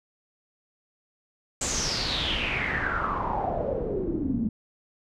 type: noise with low-pass filter sweep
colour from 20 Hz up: pink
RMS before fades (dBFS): -28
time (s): 1.61-4.49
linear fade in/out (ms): 5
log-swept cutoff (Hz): 7600 to 210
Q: 7
effects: none